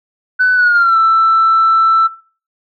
sine tone with pitch glide, 1500 to 1328.7 Hz, F#6 to E6, +23 to +13 cents, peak -6 dBFS, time 0.39-2.08 s, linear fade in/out 20 ms, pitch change -210 cents, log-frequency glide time 0.55-0.97 s, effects noise-tail reverb RT60 0.4 s tail -17 dB re dry + tanh soft clip ceiling -4 dBFS

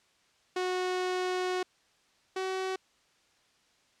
sawtooth tone pair in turn, 366.4 / 377.4 Hz, F#4 / F#4, -17 / +34 cents, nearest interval minor second, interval 51 cents, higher second, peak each -25 / -27 dBFS, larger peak first, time 0.56-1.63 / 2.36-2.76 s, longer first, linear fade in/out 5 ms, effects white hiss -67 dBFS RMS until 4 s + low-pass 6000 Hz 12 dB/octave

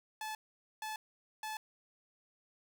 sawtooth tone bursts, 866 Hz, A5, 28 cents flat, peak -35 dBFS, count 3, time 0.21-1.57 s, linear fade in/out 2 ms, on 140 ms, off 470 ms, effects none

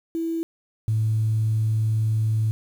sine tone pair in turn, 329.6 / 109.78 Hz, E4 / A2, 0 / -3 cents, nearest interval octave + perfect fifth, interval 1903 cents, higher first, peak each -23 / -18 dBFS, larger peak second, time 0.15-0.43 / 0.88-2.51 s, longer second, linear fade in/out 0 ms, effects tanh soft clip ceiling -14 dBFS + 8-bit

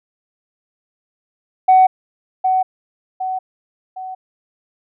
sine tone with echo, 750 Hz, F#5, 23 cents sharp, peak -5 dBFS, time 1.68-1.87 s, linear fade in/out 10 ms, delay 760 ms, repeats 3, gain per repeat -7 dB, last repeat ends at 4.15 s, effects tanh soft clip ceiling -4 dBFS

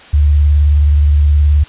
sine tone with vibrato, 73.42 Hz, D2, in tune, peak -6 dBFS, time 0.13-1.64 s, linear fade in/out 10 ms, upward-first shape sine, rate 19 Hz, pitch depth 63 cents each way, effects white hiss -37 dBFS RMS until 1.68 s + resampled to 8000 Hz

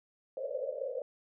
white band-pass noise, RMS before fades -37 dBFS, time 0.37-1.02 s, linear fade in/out 2 ms, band 480 to 590 Hz, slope 96 dB/octave, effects none

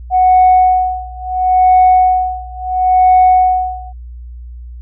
sine tone with tremolo, 739 Hz, F#5, 2 cents flat, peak -3 dBFS, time 0.1-3.93 s, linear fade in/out 50 ms, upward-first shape sine, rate 0.73 Hz, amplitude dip 95%, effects tanh soft clip ceiling -1 dBFS + added 60 Hz sine -27 dBFS peak until 4.81 s

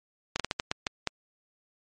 slowing click train, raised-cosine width 0.2 ms, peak -10 dBFS, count 8, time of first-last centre 0.36-1.073 s, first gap 37 ms, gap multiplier 1.33, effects MP3 48 kbps

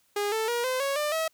sawtooth tone with pitch steps, 410 / 442 / 476.4 / 513.6 / 553.6 / 596.8 / 643.4 Hz, G#4 / A4 / A#4 / C5 / C#5 / D5 / E5, -22 / +8 / +38 / -32 / -2 / +28 / -42 cents, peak -22 dBFS, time 0.16-1.28 s, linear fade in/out 5 ms, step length 160 ms, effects white hiss -67 dBFS RMS until 1.33 s

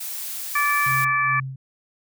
blue noise, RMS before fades -31 dBFS, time 0-1.05 s, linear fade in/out 10 ms
harmonic tone, 581 Hz, D5, 19 cents flat, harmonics 2 / 3 / 4, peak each -21 / -23 / -24 dBFS, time 0.55-1.4 s, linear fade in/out 5 ms
sine tone with tremolo, 133 Hz, C3, 29 cents sharp, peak -26 dBFS, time 0.86-1.56 s, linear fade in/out 5 ms, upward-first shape sine, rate 2.3 Hz, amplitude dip 80%
effects none

